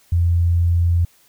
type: tone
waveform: sine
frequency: 85.8 Hz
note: F2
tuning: 30 cents flat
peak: -13 dBFS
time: 0.12-1.05 s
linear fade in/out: 5 ms
effects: white hiss -55 dBFS RMS until 1.28 s